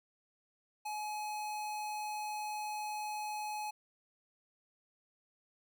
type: tone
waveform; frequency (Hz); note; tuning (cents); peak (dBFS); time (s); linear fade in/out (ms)
square; 846; G#5; +32; -38; 0.85-3.71; 10
effects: none